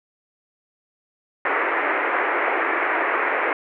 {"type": "band-pass noise", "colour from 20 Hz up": "white", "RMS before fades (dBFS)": -22, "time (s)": [1.45, 3.53], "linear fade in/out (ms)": 2, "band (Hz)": [310, 2200], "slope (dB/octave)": 48, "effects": []}